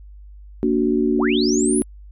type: chord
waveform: sine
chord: Bb augmented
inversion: none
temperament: equal with one note detuned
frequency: 233.1 / 291.3 / 370 Hz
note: Bb3 / D4 / F#4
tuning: 0 / -14 / 0 cents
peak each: -20 dBFS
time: 0.63-1.82 s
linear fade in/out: 0 ms
type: linear sweep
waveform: sine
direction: up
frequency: 185 to 11040 Hz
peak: -23 dBFS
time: 1.17-1.84 s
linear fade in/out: 50 ms
effects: added 50 Hz sine -38 dBFS peak until 2.11 s